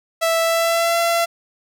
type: tone with pitch glide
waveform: sawtooth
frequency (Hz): 659.3 to 677.8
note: E5 to E5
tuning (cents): 0 to +48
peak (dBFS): -12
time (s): 0.21-1.26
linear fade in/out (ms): 20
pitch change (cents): +48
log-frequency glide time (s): 0.42-0.97
effects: none